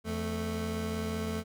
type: tone pair together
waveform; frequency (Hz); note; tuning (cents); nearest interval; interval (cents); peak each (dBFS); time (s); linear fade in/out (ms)
25% pulse; 85.26 / 220; F2 / A3; -41 / 0; octave + major third; 1641; -32 / -30; 0.04-1.44; 50
effects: none